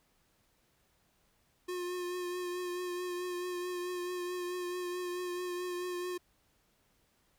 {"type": "tone with vibrato", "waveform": "square", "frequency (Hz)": 357.7, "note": "F4", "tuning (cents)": 41, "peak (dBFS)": -36, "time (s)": [1.68, 6.18], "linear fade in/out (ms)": 10, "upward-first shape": "triangle", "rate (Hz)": 4.6, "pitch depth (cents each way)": 27, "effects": ["pink hiss -72 dBFS RMS until 7.38 s"]}